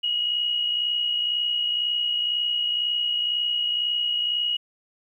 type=tone pair together; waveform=sine; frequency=2889 / 2951 Hz; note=F#7 / F#7; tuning=-42 / -5 cents; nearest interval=unison; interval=37 cents; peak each=-22 / -33 dBFS; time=0.03-4.57 s; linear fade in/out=10 ms; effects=10-bit